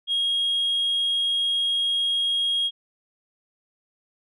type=tone; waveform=sine; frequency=3271 Hz; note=G#7; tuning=27 cents flat; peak=-19 dBFS; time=0.07-2.71 s; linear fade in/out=50 ms; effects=tanh soft clip ceiling -18 dBFS